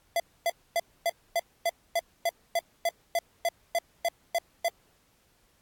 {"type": "tone bursts", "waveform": "square", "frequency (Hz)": 677, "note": "E5", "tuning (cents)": 46, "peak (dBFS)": -24, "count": 16, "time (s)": [0.16, 4.684], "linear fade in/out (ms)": 2, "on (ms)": 39, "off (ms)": 260, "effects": ["pink hiss -66 dBFS RMS until 5.61 s", "AAC 64 kbps"]}